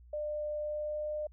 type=tone with pitch glide; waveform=sine; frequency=599 to 603.9 Hz; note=D5 to D5; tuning=+34 to +48 cents; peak=-33 dBFS; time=0.13-1.27 s; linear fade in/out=5 ms; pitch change=+14 cents; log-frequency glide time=0.61-1.12 s; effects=added 60 Hz sine -53 dBFS peak until 1.32 s